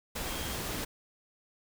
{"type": "tone in noise", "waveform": "sine", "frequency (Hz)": 3229, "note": "G#7", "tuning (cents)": -49, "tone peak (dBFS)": -46, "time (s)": [0.26, 0.56], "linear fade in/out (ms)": 10, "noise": "pink", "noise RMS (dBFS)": -36, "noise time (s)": [0.15, 0.85], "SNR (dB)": -13, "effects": []}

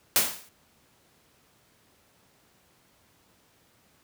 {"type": "noise with exponential decay", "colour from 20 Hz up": "white", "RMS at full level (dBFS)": -18, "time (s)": [0.16, 0.49], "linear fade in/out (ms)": 0, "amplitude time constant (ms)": 71, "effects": ["pink hiss -63 dBFS RMS until 4.03 s", "high-pass 80 Hz 12 dB/octave"]}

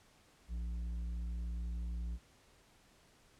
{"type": "tone with tanh clipping", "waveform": "sine", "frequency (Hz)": 58.27, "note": "A#1", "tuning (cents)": 0, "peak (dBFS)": -38, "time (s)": [0.48, 2.19], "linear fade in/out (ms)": 50, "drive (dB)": 7, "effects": ["pink hiss -66 dBFS RMS until 3.39 s", "low-pass 10000 Hz 12 dB/octave"]}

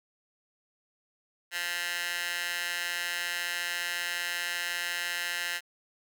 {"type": "tone with high-pass filter", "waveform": "15% pulse", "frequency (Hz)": 174.61, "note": "F3", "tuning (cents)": 0, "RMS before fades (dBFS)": -33, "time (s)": [1.51, 5.61], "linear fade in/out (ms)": 50, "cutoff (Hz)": 1900, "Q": 1.7, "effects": []}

